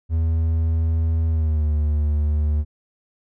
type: tone with pitch glide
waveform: triangle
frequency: 81.2 to 74.89 Hz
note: E2 to D2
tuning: -26 to +34 cents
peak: -15 dBFS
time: 0.09-2.65 s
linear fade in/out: 50 ms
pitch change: -140 cents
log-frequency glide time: 1.28-1.72 s
effects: none